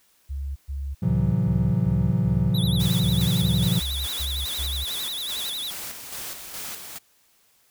sine tone bursts, 69.3 Hz, C#2, in tune, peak -27 dBFS, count 12, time 0.29-4.85 s, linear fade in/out 20 ms, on 270 ms, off 120 ms
triangle chord, F# half-diminished seventh, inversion first, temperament just, 111 / 133.2 / 166.5 / 185 Hz, A2 / C3 / E3 / F#3, +16 / +31 / +18 / 0 cents, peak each -23 dBFS, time 1.02-3.8 s, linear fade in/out 10 ms
square tone with vibrato, 3647 Hz, A#7, 39 cents flat, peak -29 dBFS, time 2.54-5.71 s, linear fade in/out 10 ms, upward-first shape sine, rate 11 Hz, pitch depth 150 cents each way
white noise with tremolo, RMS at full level -34 dBFS, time 2.79-6.99 s, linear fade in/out 20 ms, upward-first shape square, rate 2.4 Hz, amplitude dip 45%
effects white hiss -62 dBFS RMS until 7.7 s

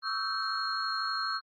sine tone cluster, 1122 / 1302 / 1354 / 1550 / 4276 Hz, C#6 / E6 / E6 / G6 / C8, +21 / -22 / +46 / -20 / +37 cents, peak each -37 / -34 / -40 / -36 / -34 dBFS, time 0.02-1.41 s, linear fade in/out 50 ms, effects tanh soft clip ceiling -20 dBFS + Opus 32 kbps

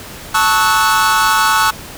45% pulse chord, F# minor seventh, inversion first, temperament equal with one note detuned, 880 / 1108.7 / 1295.9 / 1480 Hz, A5 / C#6 / E6 / F#6, 0 / 0 / -30 / 0 cents, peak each -16 dBFS, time 0.34-1.71 s, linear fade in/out 10 ms, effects pink hiss -32 dBFS RMS until 1.97 s

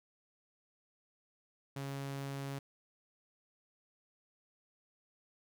sawtooth tone, 138.2 Hz, C#3, 5 cents flat, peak -35 dBFS, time 1.76-2.59 s, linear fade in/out 5 ms, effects none

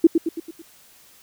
sine tone with echo, 329.6 Hz, E4, in tune, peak -7 dBFS, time 0.04-0.07 s, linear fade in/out 5 ms, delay 110 ms, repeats 5, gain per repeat -6 dB, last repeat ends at 0.62 s, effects white hiss -52 dBFS RMS until 1.22 s

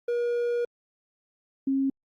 triangle / sine tone pair in turn, 478.1 / 270.3 Hz, A#4 / C#4, +44 / -44 cents, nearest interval minor seventh, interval 988 cents, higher first, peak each -22 dBFS, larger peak neither, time 0.08-0.65 / 1.67-1.9 s, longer first, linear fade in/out 5 ms, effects Opus 48 kbps

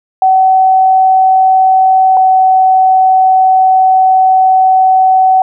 sine tone pair in turn, 757 / 754.3 Hz, F#5 / F#5, +39 / +33 cents, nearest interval unison, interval 6 cents, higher first, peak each -4 dBFS, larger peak neither, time 0.22-2.17 / 2.17-5.42 s, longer second, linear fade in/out 2 ms, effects none

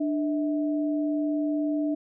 sine tone pair together, 297.3 / 645 Hz, D4 / E5, +21 / -38 cents, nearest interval octave + minor second, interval 1341 cents, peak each -24 / -33 dBFS, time 0-1.95 s, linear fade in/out 10 ms, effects none

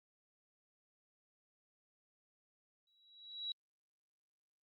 sine tone with exponential growth, 3894 Hz, B7, 25 cents flat, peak -36 dBFS, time 2.87-3.52 s, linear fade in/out 2 ms, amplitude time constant 140 ms, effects Opus 48 kbps

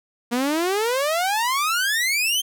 sawtooth exponential sweep, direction up, 233.1 to 3199 Hz, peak -16 dBFS, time 0.31-2.42 s, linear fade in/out 20 ms, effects none

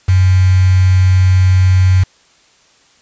sine tone with quantisation, 93 Hz, F#2, 9 cents sharp, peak -6 dBFS, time 0.08-2.04 s, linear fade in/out 10 ms, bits 4, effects white hiss -50 dBFS RMS until 3.01 s + resampled to 16000 Hz

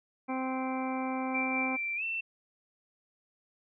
harmonic tone, 260.5 Hz, C4, 7 cents flat, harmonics 1 / 2 / 3 / 4 / 5 / 6 / 8 / 9, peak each -33 / -40 / -37 / -40 / -47 / -51 / -49 / -43 dBFS, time 0.28-1.77 s, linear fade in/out 20 ms
sine tone with pitch glide, 2349 to 2683 Hz, D7 to E7, 0 to +30 cents, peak -31 dBFS, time 1.34-2.21 s, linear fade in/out 10 ms, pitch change +230 cents, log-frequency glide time 1.96-2.03 s
effects none

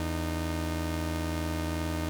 sawtooth tone pair together, 82.31 / 306.4 Hz, E2 / D#4, -2 / -27 cents, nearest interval octave + major seventh, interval 2275 cents, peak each -27 / -30 dBFS, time 0-2.09 s, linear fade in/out 0 ms, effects none

